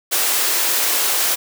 white high-pass noise, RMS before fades -18 dBFS, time 0.11-1.36 s, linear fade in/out 20 ms, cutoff 330 Hz, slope 24 dB/octave, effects none

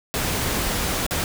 pink noise with dropouts, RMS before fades -24 dBFS, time 0.14-1.24 s, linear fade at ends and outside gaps 0 ms, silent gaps 1.065-1.109 s, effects none

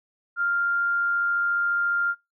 sine tone with amplitude modulation, 1396.9 Hz, F6, in tune, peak -20 dBFS, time 0.36-2.15 s, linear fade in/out 50 ms, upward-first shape sine, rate 94.4 Hz, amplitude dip 25%, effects noise-tail reverb RT60 0.2 s tail -21 dB re dry

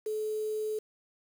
sine tone with quantisation, 430 Hz, A4, 40 cents flat, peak -30 dBFS, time 0.06-0.79 s, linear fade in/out 5 ms, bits 8, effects none

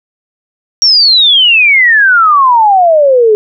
sine exponential sweep, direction down, 5660 to 415.3 Hz, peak -3 dBFS, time 0.82-3.35 s, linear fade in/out 0 ms, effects none

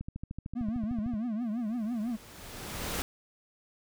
click train, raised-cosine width 5 ms, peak -25 dBFS, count 16, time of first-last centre 0.01-1.138 s, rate 13.3 Hz
triangle tone with vibrato, 227.1 Hz, A#3, 45 cents flat, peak -28 dBFS, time 0.55-2.17 s, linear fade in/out 20 ms, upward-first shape triangle, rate 6 Hz, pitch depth 190 cents each way
pink noise with exponential growth, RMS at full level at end -32 dBFS, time 1.41-3.02 s, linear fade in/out 0 ms, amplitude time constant 350 ms
effects none

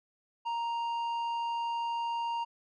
sine tone with tanh clipping, 933 Hz, A#5, 1 cent sharp, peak -32 dBFS, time 0.45-2.45 s, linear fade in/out 20 ms, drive 8 dB, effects none

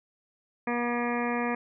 harmonic tone, 240 Hz, B3, 49 cents flat, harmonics 1 / 2 / 3 / 4 / 5 / 7 / 8 / 9 / 10, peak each -30 / -33 / -35 / -36 / -37 / -38 / -39 / -40 / -40 dBFS, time 0.67-1.55 s, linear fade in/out 5 ms, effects none

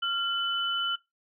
sine tone pair together, 1384 / 3005 Hz, F6 / F#7, -16 / +26 cents, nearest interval octave + minor second, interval 1342 cents, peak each -29 / -28 dBFS, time 0.02-0.96 s, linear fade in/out 10 ms, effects noise-tail reverb RT60 0.2 s tail -20 dB re dry

